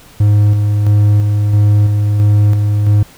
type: tone with tremolo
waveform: triangle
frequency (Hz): 103.83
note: G#2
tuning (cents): 0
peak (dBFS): -4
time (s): 0.2-3.03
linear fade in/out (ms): 5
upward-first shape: square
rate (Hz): 1.5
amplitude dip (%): 35
effects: pink hiss -41 dBFS RMS until 3.17 s